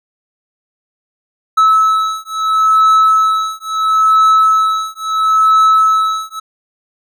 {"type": "beating tone pair", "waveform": "triangle", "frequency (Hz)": [1300, 1300.74], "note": ["E6", "E6"], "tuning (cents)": [-24, -23], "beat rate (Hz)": 0.74, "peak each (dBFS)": -10, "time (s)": [1.57, 6.4], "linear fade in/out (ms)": 10, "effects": []}